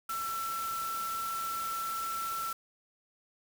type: tone in noise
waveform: sine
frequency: 1338 Hz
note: E6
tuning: 25 cents sharp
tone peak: -33 dBFS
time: 0.09-2.53 s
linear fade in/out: 5 ms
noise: white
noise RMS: -42 dBFS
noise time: 0.09-2.53 s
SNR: +6 dB
effects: none